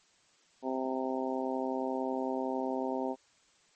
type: harmonic tone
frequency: 130.81 Hz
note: C3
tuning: in tune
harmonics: 2 / 3 / 4 / 5 / 6 / 7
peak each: -35 / -37 / -38 / -39 / -40 / -40 dBFS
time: 0.62-3.16 s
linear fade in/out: 50 ms
effects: white hiss -66 dBFS RMS until 3.75 s + MP3 32 kbps